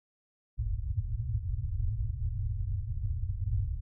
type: low-pass noise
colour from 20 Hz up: white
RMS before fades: -32 dBFS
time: 0.57-3.81 s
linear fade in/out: 20 ms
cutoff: 120 Hz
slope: 96 dB/octave
effects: none